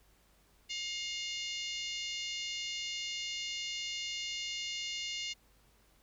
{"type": "harmonic tone", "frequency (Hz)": 711, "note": "F5", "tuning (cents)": 31, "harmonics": [3, 4, 5, 6, 7, 8, 9, 10], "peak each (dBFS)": [-43, -40, -45, -45, -48, -51, -48, -53], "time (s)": [0.69, 5.34], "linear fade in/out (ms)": 20, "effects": ["added 50 Hz sine -68 dBFS peak until 6.02 s", "pink hiss -68 dBFS RMS until 6.02 s"]}